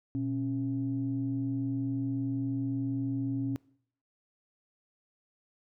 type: tone pair together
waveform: sine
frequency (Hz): 120.9 / 273.7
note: B2 / C#4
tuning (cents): -36 / -22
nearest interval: octave + major second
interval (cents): 1414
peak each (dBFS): -33 / -30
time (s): 0.15-3.56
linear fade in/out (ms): 0
effects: noise-tail reverb RT60 0.6 s tail -23 dB re dry + tanh soft clip ceiling -22 dBFS